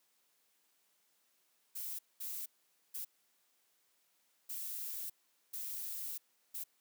violet noise bursts at uneven times, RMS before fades -42 dBFS, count 6, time 1.75-1.99 / 2.2-2.46 / 2.94-3.05 / 4.49-5.1 / 5.53-6.18 / 6.54-6.64 s, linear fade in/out 10 ms, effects white hiss -75 dBFS RMS until 6.8 s + high-pass 200 Hz 12 dB/octave

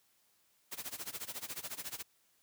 white noise with tremolo, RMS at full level -40 dBFS, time 0.71-2.03 s, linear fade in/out 20 ms, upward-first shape sine, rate 14 Hz, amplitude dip 90%, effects white hiss -72 dBFS RMS until 2.42 s + high-pass 60 Hz 12 dB/octave

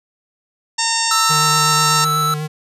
harmonic tone, 913 Hz, A#5, 36 cents flat, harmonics 1 / 2 / 3 / 4 / 5 / 6 / 7 / 8 / 9, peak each -22 / -25 / -27 / -27 / -25 / -22 / -27 / -24 / -26 dBFS, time 0.78-2.05 s, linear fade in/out 10 ms
square tone, 1318.5 Hz, E6, in tune, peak -16 dBFS, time 1.11-2.34 s, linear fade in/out 2 ms
square tone with vibrato, 152.5 Hz, D#3, 34 cents flat, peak -22 dBFS, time 1.29-2.48 s, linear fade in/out 20 ms, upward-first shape sine, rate 8.1 Hz, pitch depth 23 cents each way
effects resampled to 32000 Hz

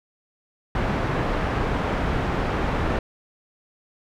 pink low-pass noise, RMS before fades -24 dBFS, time 0.75-2.99 s, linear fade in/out 2 ms, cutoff 1700 Hz, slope 12 dB/octave, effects none

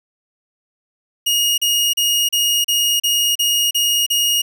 sawtooth tone bursts, 2868 Hz, F7, 45 cents sharp, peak -11 dBFS, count 9, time 1.26-4.42 s, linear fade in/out 10 ms, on 320 ms, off 35 ms, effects 8-bit

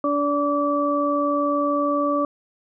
harmonic tone, 289 Hz, D4, 28 cents flat, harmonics 1 / 2 / 4, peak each -23 / -23 / -23 dBFS, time 0.04-2.25 s, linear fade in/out 2 ms, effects none

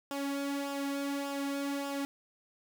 sawtooth tone with flanger, 280 Hz, C#4, 18 cents sharp, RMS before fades -35 dBFS, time 0.11-2.05 s, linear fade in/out 0 ms, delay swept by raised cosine 0.47 to 2.57 ms, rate 1.7 Hz, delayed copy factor -0.6, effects 10-bit

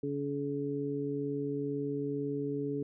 harmonic tone, 142.1 Hz, C#3, 43 cents sharp, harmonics 1 / 2 / 3, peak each -39 / -35 / -35 dBFS, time 0.03-2.83 s, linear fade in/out 5 ms, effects none

